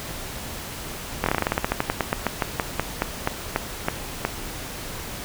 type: slowing click train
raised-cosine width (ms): 0.5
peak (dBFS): -5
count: 25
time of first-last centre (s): 1.24-4.25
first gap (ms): 22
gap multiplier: 1.13
effects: pink hiss -34 dBFS RMS until 5.24 s